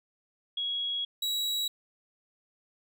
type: tone pair in turn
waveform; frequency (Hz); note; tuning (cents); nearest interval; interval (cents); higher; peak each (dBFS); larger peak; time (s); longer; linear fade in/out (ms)
sine / 40% pulse; 3322 / 3885; G#7 / B7; 0 / -29; minor third; 271; second; -29 / -27; second; 0.57-1.05 / 1.22-1.68; first; 5
effects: none